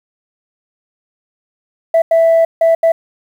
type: tone bursts at uneven times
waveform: sine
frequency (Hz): 659.3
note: E5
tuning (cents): 0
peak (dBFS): -5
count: 4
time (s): 1.94-2.02 / 2.11-2.45 / 2.61-2.75 / 2.83-2.92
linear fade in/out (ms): 5
effects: tanh soft clip ceiling -5 dBFS + 7-bit